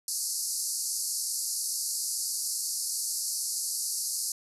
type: band-pass noise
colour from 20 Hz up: white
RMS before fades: -32 dBFS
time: 0.08-4.32 s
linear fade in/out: 2 ms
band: 4400 to 12000 Hz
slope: 96 dB/octave
effects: none